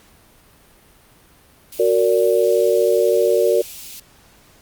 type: high-pass noise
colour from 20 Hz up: white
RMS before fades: -36 dBFS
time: 1.72-4 s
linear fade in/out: 5 ms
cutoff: 2300 Hz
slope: 48 dB/octave
type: chord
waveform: sine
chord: Gb augmented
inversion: none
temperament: just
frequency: 370 / 462.5 / 578.1 Hz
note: Gb4 / Bb4 / D5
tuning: 0 / -14 / -27 cents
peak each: -18 / -16 / -18 dBFS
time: 1.79-3.62 s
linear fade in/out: 10 ms
effects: pink hiss -51 dBFS RMS until 4.61 s + Opus 48 kbps